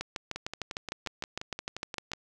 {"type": "two click trains", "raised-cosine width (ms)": 0.2, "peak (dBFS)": [-19, -16], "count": [11, 15], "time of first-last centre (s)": [[0.36, 2.117], [0.01, 2.134]], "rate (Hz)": [5.69, 6.59], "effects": []}